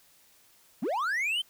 triangle linear sweep, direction up, 173.1 to 3155 Hz, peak -25 dBFS, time 0.82-1.42 s, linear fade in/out 10 ms, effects white hiss -61 dBFS RMS until 1.49 s

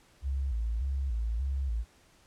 sine tone with vibrato, 61.74 Hz, B1, in tune, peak -28 dBFS, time 0.22-1.85 s, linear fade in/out 50 ms, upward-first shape square, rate 1.7 Hz, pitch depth 160 cents each way, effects pink hiss -62 dBFS RMS until 2.26 s + low-pass 10000 Hz 12 dB/octave

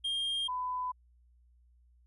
triangle / sine tone pair in turn, 3215 / 1002.2 Hz, G7 / B5, +43 / +25 cents, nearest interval octave + minor sixth, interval 2018 cents, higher first, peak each -29 / -32 dBFS, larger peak first, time 0.04-0.48 / 0.48-0.92 s, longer neither, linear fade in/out 10 ms, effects added 60 Hz sine -61 dBFS peak until 2.06 s + resampled to 32000 Hz

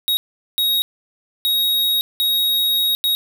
square tone bursts at uneven times, 3779 Hz, A#7, 23 cents sharp, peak -16 dBFS, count 5, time 0.08-0.17 / 0.58-0.82 / 1.45-2.01 / 2.2-2.95 / 3.04-3.15 s, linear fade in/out 0 ms, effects none

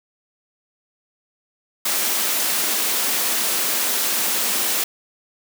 white high-pass noise, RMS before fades -21 dBFS, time 1.85-4.84 s, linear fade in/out 5 ms, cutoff 190 Hz, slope 96 dB/octave, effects none

